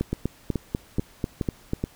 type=two click trains; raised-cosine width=3 ms; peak=-12 / -11 dBFS; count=5 / 8; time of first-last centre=0.13-1.839 / 0.01-1.734 s; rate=2.34 / 4.06 Hz; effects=pink hiss -53 dBFS RMS until 1.95 s